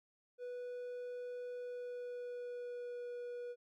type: tone with pitch glide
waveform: triangle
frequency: 492.1 to 485.3 Hz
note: B4 to B4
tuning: -6 to -30 cents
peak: -40 dBFS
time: 0.38-3.56 s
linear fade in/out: 50 ms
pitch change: -24 cents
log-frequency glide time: 1.52-3.08 s
effects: none